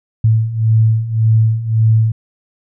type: beating tone pair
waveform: sine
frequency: 110 / 111.8 Hz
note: A2 / A2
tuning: 0 / +28 cents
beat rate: 1.8 Hz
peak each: -15 / -11 dBFS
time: 0.24-2.12 s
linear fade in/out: 5 ms
effects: none